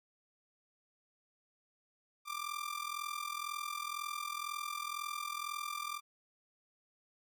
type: tone with amplitude modulation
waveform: sawtooth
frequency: 1185 Hz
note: D6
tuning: 15 cents sharp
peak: -31 dBFS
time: 2.25-6.01 s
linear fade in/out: 50 ms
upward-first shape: sine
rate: 42 Hz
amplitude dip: 80%
effects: none